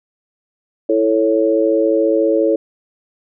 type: chord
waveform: sine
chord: A major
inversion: second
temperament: equal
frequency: 329.6 / 440 / 554.4 Hz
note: E4 / A4 / C#5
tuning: 0 / 0 / 0 cents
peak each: -16 dBFS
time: 0.89-2.56 s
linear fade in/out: 5 ms
effects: none